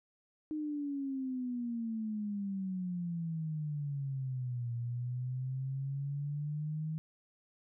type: exponential two-way sweep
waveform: sine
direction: down then up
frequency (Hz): 310 to 117.9 to 158.6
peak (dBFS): -34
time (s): 0.51-6.98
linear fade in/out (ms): 0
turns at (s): 4.73
effects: none